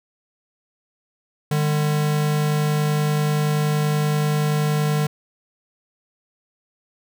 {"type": "tone pair together", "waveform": "square", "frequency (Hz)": [150, 200.5], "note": ["D3", "G3"], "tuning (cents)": [37, 39], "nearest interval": "perfect fourth", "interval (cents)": 502, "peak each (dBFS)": [-19, -29], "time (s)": [1.51, 5.07], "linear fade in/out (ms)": 5, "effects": []}